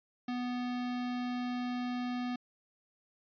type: tone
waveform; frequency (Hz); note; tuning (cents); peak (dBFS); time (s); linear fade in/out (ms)
square; 246.8; B3; -1; -34; 0.28-2.36; 5
effects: resampled to 11025 Hz